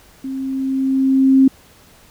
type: tone with level ramp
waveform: sine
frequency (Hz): 266.5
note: C4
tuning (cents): +32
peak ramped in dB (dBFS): -23 to -6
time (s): 0.24-1.48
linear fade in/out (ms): 5
effects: pink hiss -48 dBFS RMS until 2.1 s